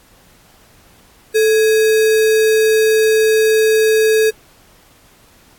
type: tone with sample-and-hold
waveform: sine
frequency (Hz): 438.2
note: A4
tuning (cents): -7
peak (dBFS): -9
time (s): 1.34-4.31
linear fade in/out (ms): 20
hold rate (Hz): 2100
effects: pink hiss -49 dBFS RMS until 5.58 s + AAC 64 kbps